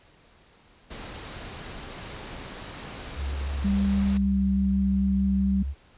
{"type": "noise", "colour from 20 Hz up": "pink", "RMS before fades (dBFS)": -39, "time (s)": [0.9, 4.18], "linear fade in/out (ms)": 10}
{"type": "tone with vibrato", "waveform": "sine", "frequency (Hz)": 69.3, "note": "C#2", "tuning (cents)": 0, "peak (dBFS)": -27, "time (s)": [3.15, 5.75], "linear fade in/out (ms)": 50, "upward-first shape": "sine", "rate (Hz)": 6.3, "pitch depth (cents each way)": 32}
{"type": "tone with pitch glide", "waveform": "sine", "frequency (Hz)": [197.7, 194.75], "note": ["G3", "G3"], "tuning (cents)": [15, -11], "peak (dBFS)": -21, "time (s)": [3.64, 5.63], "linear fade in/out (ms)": 10, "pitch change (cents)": -26, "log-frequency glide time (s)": [4.16, 4.44]}
{"effects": ["pink hiss -57 dBFS RMS until 5.97 s", "resampled to 8000 Hz"]}